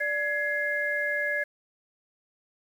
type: tone cluster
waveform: sine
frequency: 587 / 1677 / 2102 Hz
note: D5 / G#6 / C7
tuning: -1 / +16 / +7 cents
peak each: -32 / -27 / -33 dBFS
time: 0-1.44 s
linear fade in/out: 10 ms
effects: 9-bit